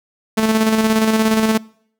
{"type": "tone with tremolo", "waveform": "sawtooth", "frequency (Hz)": 220, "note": "A3", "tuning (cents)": 0, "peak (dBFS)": -8, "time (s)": [0.37, 1.58], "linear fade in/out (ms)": 10, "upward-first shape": "square", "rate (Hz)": 17, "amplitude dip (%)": 40, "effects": ["noise-tail reverb RT60 0.6 s tail -24 dB re dry"]}